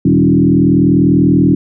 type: tone with frequency modulation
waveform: sine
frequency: 230.6 Hz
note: A#3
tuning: 19 cents flat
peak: -6 dBFS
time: 0.05-1.55 s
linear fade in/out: 5 ms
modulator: 40.3 Hz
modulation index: 2.5
effects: none